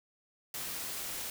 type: noise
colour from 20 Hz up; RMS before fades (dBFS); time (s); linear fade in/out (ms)
white; -39; 0.54-1.3; 2
effects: none